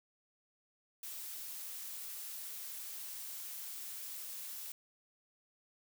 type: noise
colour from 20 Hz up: blue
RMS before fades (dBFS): -45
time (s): 1.03-4.72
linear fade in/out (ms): 2
effects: none